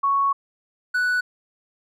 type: tone pair in turn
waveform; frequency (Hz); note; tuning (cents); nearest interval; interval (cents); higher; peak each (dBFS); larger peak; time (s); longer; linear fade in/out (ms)
sine / triangle; 1110 / 1481.7; C#6 / F#6; +2 / +2; perfect fourth; 500; second; -17; neither; 0.03-0.33 / 0.94-1.21; first; 10
effects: none